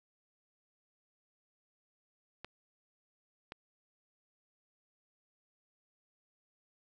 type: clicks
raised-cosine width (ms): 0.3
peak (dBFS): -27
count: 2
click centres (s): 2.446 / 3.521
effects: none